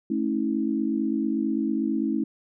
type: tone cluster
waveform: sine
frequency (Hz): 218.4 / 274.1 / 323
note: A3 / C#4 / E4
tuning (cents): -13 / -19 / -35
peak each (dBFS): -27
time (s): 0.1-2.24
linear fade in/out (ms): 5
effects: none